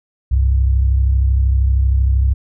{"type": "tone pair together", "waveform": "sine", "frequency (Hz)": [65.94, 98.8], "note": ["C2", "G2"], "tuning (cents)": [14, 14], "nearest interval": "perfect fifth", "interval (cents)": 700, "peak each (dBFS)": [-11, -20], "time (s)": [0.31, 2.34], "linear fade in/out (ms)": 10, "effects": []}